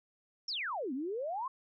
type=exponential two-way sweep; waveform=sine; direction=down then up; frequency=5740 to 245 to 1097 Hz; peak=-34 dBFS; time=0.48-1.48 s; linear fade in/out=5 ms; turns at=0.93 s; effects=none